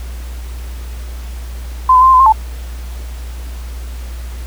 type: tone with pitch steps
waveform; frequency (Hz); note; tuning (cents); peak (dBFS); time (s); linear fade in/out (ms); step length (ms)
sine; 1029 / 1012 / 1043 / 1050 / 1020 / 1064 / 876; C6 / B5 / C6 / C6 / C6 / C6 / A5; -29 / +42 / -6 / +6 / -44 / +29 / -8; -4; 1.89-2.324; 5; 62
effects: added 60 Hz sine -23 dBFS peak until 4.46 s + pink hiss -38 dBFS RMS until 4.46 s